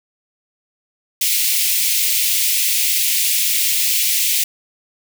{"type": "high-pass noise", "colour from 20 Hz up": "white", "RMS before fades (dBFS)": -17, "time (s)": [1.21, 4.44], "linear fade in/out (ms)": 5, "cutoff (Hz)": 2100, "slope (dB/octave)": 48, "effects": []}